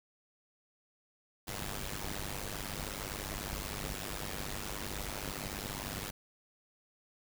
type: noise with amplitude modulation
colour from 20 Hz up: pink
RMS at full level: -36 dBFS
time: 1.47-6.11 s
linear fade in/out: 10 ms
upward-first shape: sine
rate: 99.6 Hz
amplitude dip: 90%
effects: none